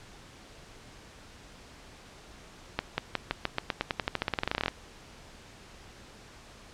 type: accelerating click train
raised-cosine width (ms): 0.3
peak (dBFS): -11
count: 25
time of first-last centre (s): 2.79-4.682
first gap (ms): 190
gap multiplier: 0.91
effects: pink hiss -51 dBFS RMS until 6.73 s + low-pass 7000 Hz 12 dB/octave